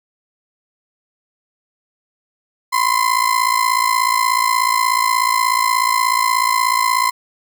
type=ring-modulated tone; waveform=35% pulse; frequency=1032 Hz; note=C6; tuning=24 cents flat; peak=-9 dBFS; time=2.72-7.11 s; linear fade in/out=20 ms; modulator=28.3 Hz; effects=none